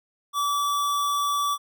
square tone, 1153 Hz, D6, 32 cents flat, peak -23 dBFS, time 0.33-1.58 s, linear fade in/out 50 ms, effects none

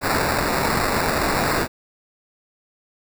violet noise with sample-and-hold, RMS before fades -21 dBFS, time 0.01-1.68 s, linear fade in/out 50 ms, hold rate 3150 Hz, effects none

